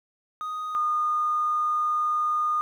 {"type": "tone pair in turn", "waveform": "triangle", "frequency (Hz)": [1244.5, 1223.1], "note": ["D#6", "D#6"], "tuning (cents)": [0, -30], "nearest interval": "unison", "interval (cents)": 30, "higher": "first", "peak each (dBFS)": [-27, -18], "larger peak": "second", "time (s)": [[0.41, 0.75], [0.75, 2.61]], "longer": "second", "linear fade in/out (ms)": 0, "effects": ["tanh soft clip ceiling -20 dBFS", "10-bit"]}